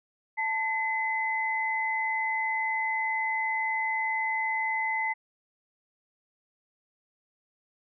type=tone pair together; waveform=sine; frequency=882 / 2035 Hz; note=A5 / C7; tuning=+4 / -49 cents; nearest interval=octave + major second; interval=1447 cents; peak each=-30 / -28 dBFS; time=0.37-5.14 s; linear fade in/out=20 ms; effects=none